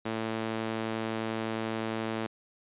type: tone with high-pass filter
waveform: sawtooth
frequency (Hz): 111.5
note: A2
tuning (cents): +23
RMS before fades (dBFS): -33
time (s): 0.05-2.27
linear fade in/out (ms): 10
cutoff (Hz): 250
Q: 0.94
effects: resampled to 8000 Hz